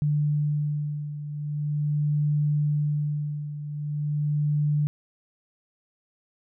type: beating tone pair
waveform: sine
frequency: 148.1 / 148.52 Hz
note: D3 / D3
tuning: +15 / +20 cents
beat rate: 0.42 Hz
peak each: -24 / -29 dBFS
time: 0.02-4.87 s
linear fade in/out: 0 ms
effects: none